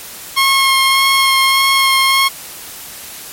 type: tone with vibrato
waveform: 15% pulse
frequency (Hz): 1078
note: C#6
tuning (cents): -49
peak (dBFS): -3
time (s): 0.36-2.29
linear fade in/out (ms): 20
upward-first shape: sine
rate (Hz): 1.7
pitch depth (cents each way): 12
effects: white hiss -31 dBFS RMS until 3.32 s + MP3 64 kbps